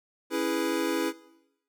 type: chord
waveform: square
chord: C# minor seventh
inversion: none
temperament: equal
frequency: 277.2 / 329.6 / 415.3 / 493.9 Hz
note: C#4 / E4 / G#4 / B4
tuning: 0 / 0 / 0 / 0 cents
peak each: -34 / -30 / -34 / -33 dBFS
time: 0.3-1.13 s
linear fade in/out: 50 ms
effects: noise-tail reverb RT60 0.9 s tail -19 dB re dry